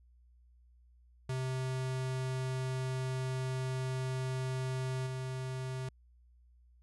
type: tone with level steps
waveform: square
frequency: 130 Hz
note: C3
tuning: 11 cents flat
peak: -34 / -37 dBFS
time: 1.29-5.89 s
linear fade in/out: 5 ms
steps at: 5.06 s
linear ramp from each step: 10 ms
effects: added 60 Hz sine -60 dBFS peak until 6.82 s + resampled to 24000 Hz